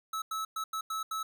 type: tone bursts at uneven times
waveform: square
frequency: 1300 Hz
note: E6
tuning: 24 cents flat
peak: -33 dBFS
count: 6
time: 0.13-0.22 / 0.31-0.45 / 0.56-0.64 / 0.73-0.81 / 0.9-1.03 / 1.11-1.23 s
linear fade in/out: 5 ms
effects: none